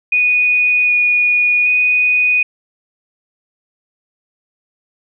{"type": "tone with pitch steps", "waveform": "sine", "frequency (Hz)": [2473, 2455, 2482], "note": ["D#7", "D#7", "D#7"], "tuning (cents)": [-11, -24, -5], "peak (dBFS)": -10, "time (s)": [0.12, 2.43], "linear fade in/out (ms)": 5, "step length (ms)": 770, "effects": []}